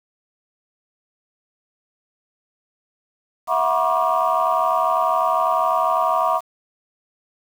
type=tone cluster; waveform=sine; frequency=655 / 727 / 963 / 1093 / 1181 Hz; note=E5 / F#5 / B5 / C#6 / D6; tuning=-11 / -31 / -44 / -25 / +9 cents; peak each=-22 dBFS; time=3.47-6.41 s; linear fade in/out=50 ms; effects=tanh soft clip ceiling -8 dBFS + 7-bit

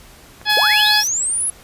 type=clicks; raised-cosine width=0.5 ms; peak=-23 dBFS; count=4; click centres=0.415 / 0.515 / 0.635 / 0.733 s
type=harmonic tone; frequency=845 Hz; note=G#5; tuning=30 cents sharp; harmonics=1 / 2 / 3 / 4 / 5 / 6; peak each=-20 / -17 / -24 / -18 / -22 / -22 dBFS; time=0.45-1.04 s; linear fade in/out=50 ms
type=noise; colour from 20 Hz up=violet; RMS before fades=-26 dBFS; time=0.49-1.08 s; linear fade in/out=10 ms
type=linear sweep; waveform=sine; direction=up; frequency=415.3 to 10910 Hz; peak=-17 dBFS; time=0.57-1.5 s; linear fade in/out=2 ms
effects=pink hiss -44 dBFS RMS until 1.63 s + resampled to 32000 Hz

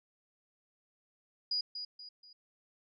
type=tone with echo; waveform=sine; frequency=4900 Hz; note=D#8; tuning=27 cents flat; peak=-30 dBFS; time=1.51-1.61 s; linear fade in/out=5 ms; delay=240 ms; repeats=3; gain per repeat=-8 dB; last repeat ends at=2.33 s; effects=none

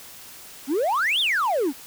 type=exponential two-way sweep; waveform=triangle; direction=up then down; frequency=246.9 to 3729 to 246.9 Hz; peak=-17 dBFS; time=0.67-1.73 s; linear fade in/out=50 ms; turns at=1.2 s; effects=tanh soft clip ceiling -14 dBFS + white hiss -43 dBFS RMS until 1.86 s

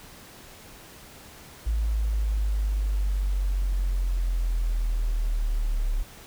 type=linear sweep; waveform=sine; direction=down; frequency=54.9 to 35.43 Hz; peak=-22 dBFS; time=1.66-6.03 s; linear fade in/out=10 ms; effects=pink hiss -47 dBFS RMS until 6.26 s

